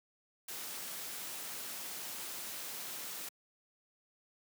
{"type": "noise", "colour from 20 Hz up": "white", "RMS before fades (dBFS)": -43, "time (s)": [0.48, 3.29], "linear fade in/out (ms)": 5, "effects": ["high-pass 150 Hz 12 dB/octave"]}